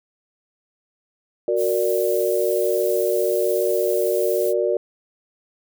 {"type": "chord", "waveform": "sine", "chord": "Gb augmented", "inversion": "none", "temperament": "equal", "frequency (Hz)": [370, 466.2, 587.3], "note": ["Gb4", "Bb4", "D5"], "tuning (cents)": [0, 0, 0], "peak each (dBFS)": -22, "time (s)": [1.48, 4.77], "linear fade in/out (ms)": 2}
{"type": "noise", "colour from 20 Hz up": "violet", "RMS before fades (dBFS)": -32, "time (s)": [1.56, 4.54], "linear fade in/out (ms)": 50}
{"effects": []}